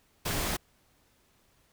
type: noise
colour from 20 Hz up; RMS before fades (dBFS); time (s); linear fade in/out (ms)
pink; -31; 0.25-0.57; 10
effects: pink hiss -67 dBFS RMS until 1.72 s